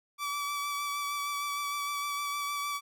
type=tone with vibrato; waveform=sawtooth; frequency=1152 Hz; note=D6; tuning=34 cents flat; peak=-28 dBFS; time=0.18-2.81 s; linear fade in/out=50 ms; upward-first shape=sine; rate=6.5 Hz; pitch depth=17 cents each way; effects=none